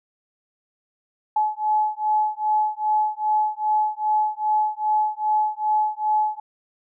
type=beating tone pair; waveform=sine; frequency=853 / 855.5 Hz; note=G#5 / A5; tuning=+46 / -49 cents; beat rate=2.5 Hz; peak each=-22 / -22 dBFS; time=1.36-6.4 s; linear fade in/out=5 ms; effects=none